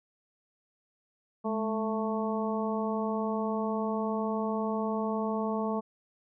harmonic tone with a mistuned harmonic, 220.9 Hz, A3, 7 cents sharp, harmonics 1 / 2 / 3 / 4 / 5, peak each -31 / -34 / -36 / -37 / -38 dBFS, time 1.44-5.81 s, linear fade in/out 20 ms, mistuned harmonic 1, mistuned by -54 cents, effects none

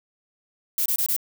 violet noise bursts, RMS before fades -23 dBFS, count 4, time 0.78-1.164 s, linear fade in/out 2 ms, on 78 ms, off 24 ms, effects none

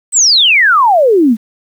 sine exponential sweep, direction down, 8370 to 206.2 Hz, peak -5 dBFS, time 0.12-1.37 s, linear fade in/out 50 ms, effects 7-bit

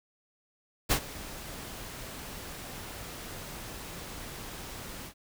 pink noise with ADSR envelope, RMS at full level -23 dBFS, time 0.89-5.14 s, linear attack 26 ms, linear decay 77 ms, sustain -19 dB, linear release 83 ms, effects none

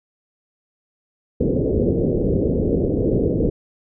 white low-pass noise, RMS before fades -19 dBFS, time 1.4-3.5 s, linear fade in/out 5 ms, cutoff 500 Hz, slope 48 dB/octave, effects none

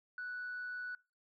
sine tone with amplitude modulation, 1480 Hz, F#6, in tune, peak -37 dBFS, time 0.18-0.95 s, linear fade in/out 2 ms, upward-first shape sine, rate 126 Hz, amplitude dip 30%, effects noise-tail reverb RT60 0.3 s tail -24 dB re dry + tanh soft clip ceiling -36 dBFS

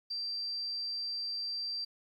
sine tone, 4699 Hz, D8, in tune, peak -34 dBFS, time 0.1-1.85 s, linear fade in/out 10 ms, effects 11-bit

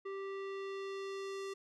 square tone with low-pass filter sweep, 391 Hz, G4, 4 cents flat, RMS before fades -42 dBFS, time 0.05-1.54 s, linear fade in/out 10 ms, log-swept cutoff 1900 to 7500 Hz, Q 0.97, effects none

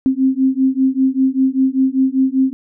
sine beating tone pair, 261.6 / 266.7 Hz, C4 / C4, 0 / +33 cents, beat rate 5.1 Hz, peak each -15 dBFS, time 0.06-2.53 s, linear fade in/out 0 ms, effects none

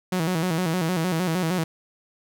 sawtooth tone with vibrato, 172.3 Hz, F3, 23 cents flat, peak -18 dBFS, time 0.12-1.64 s, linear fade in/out 5 ms, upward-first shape square, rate 6.5 Hz, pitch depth 110 cents each way, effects none

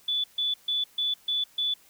sine tone bursts, 3466 Hz, A7, 27 cents flat, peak -24 dBFS, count 6, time 0.08-1.74 s, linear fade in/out 5 ms, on 160 ms, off 140 ms, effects white hiss -58 dBFS RMS until 1.89 s

